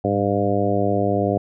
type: harmonic tone with a mistuned harmonic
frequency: 100.7 Hz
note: G2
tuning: 47 cents sharp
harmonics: 1 / 2 / 3 / 4 / 5 / 6 / 7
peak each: -25 / -25 / -25 / -25 / -25 / -25 / -25 dBFS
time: 0.04-1.38 s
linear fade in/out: 5 ms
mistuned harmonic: 1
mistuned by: +66 cents
effects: none